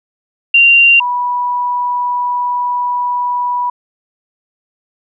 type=tone pair in turn; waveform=sine; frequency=2770 / 979.3 Hz; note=F7 / B5; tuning=-15 / -15 cents; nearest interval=octave + tritone; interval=1800 cents; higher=first; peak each=-4 / -13 dBFS; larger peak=first; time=0.54-1 / 1-3.7 s; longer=second; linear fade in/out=5 ms; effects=none